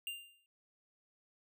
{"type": "tone with exponential decay", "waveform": "square", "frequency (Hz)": 2794, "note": "F7", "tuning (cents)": 0, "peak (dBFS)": -37, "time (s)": [0.07, 0.46], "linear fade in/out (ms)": 1, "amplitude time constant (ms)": 83, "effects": []}